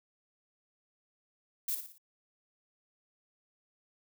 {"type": "noise with echo", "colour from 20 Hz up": "violet", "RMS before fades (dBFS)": -33, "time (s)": [1.68, 1.75], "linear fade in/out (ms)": 5, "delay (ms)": 58, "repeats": 4, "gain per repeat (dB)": -7, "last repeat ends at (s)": 1.982, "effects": []}